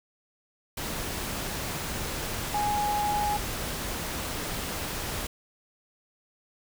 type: tone in noise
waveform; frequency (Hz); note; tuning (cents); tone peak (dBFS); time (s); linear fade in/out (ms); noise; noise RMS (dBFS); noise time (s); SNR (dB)
sine; 830.6; G#5; 0; -25; 2.54-3.37; 5; pink; -33; 0.77-5.27; +5
effects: none